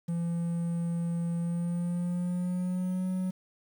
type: tone with pitch glide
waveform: triangle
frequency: 169.8 to 185.17 Hz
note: F3 to F#3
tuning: -48 to +2 cents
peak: -26 dBFS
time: 0.08-3.31 s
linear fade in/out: 10 ms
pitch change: +150 cents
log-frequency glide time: 1.38-3.08 s
effects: 9-bit